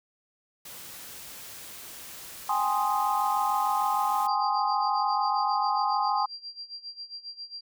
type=noise; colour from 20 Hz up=white; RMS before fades=-43 dBFS; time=0.65-4.27 s; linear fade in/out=5 ms
type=chord; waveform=sine; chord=Ab major seventh; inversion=third; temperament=equal; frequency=784 / 830.6 / 1046.5 / 1244.5 Hz; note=G5 / Ab5 / C6 / Eb6; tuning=0 / 0 / 0 / 0 cents; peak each=-31 / -27 / -28 / -31 dBFS; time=2.49-6.26 s; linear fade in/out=5 ms
type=tone with tremolo; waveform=sine; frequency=4741 Hz; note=D8; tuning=16 cents sharp; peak=-35 dBFS; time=4.28-7.61 s; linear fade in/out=5 ms; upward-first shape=sine; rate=7.4 Hz; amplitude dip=85%
effects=none